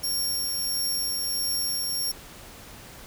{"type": "tone with tremolo", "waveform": "20% pulse", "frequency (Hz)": 5530, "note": "F8", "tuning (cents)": -18, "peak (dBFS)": -19, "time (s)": [0.03, 2.12], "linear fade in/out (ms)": 10, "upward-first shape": "triangle", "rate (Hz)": 1.5, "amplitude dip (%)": 25, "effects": ["pink hiss -45 dBFS RMS until 3.06 s"]}